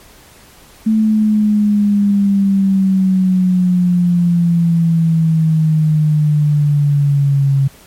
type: exponential sweep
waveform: sine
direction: down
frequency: 220 to 136.4 Hz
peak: -9 dBFS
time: 0.86-7.68 s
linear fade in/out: 10 ms
effects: pink hiss -43 dBFS RMS until 7.86 s + MP3 64 kbps